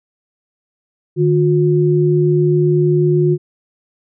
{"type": "tone pair together", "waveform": "sine", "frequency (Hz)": [151.1, 359], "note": ["D3", "F4"], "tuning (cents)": [50, 48], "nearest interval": "octave + minor third", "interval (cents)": 1498, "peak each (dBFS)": -13, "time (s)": [1.16, 3.38], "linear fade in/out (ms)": 50, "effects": []}